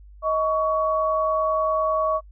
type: tone pair together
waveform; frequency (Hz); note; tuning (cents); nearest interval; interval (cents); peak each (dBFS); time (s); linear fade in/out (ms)
sine; 630 / 1122.5; D#5 / C#6; +21 / +21; minor seventh; 1000; -22; 0.22-2.21; 50
effects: noise-tail reverb RT60 0.1 s tail -26 dB re dry + added 50 Hz sine -43 dBFS peak until 2.31 s